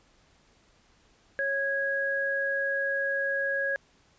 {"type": "tone pair together", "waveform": "sine", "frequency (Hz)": [551, 1653.4], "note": ["C#5", "G#6"], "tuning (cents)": [-11, -8], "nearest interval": "octave + perfect fifth", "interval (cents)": 1903, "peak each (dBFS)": [-31, -27], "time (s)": [1.39, 3.76], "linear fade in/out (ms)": 0, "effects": ["pink hiss -63 dBFS RMS until 4.18 s", "resampled to 16000 Hz"]}